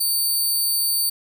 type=tone; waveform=10% pulse; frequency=4573 Hz; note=D8; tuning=47 cents flat; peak=-12 dBFS; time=0-1.1 s; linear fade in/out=10 ms; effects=none